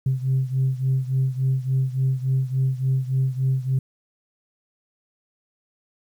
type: beating tone pair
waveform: sine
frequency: 130.81 / 134.31 Hz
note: C3 / C3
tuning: 0 / +46 cents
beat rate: 3.5 Hz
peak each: -20 / -23 dBFS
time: 0.06-3.79 s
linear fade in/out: 5 ms
effects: tanh soft clip ceiling -14 dBFS + 9-bit